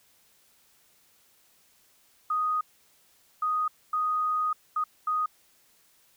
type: tone bursts at uneven times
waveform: sine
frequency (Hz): 1244.5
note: D#6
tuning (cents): 0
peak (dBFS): -24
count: 5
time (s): 2.3-2.61 / 3.42-3.68 / 3.93-4.53 / 4.76-4.84 / 5.07-5.26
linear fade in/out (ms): 5
effects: white hiss -63 dBFS RMS until 6.16 s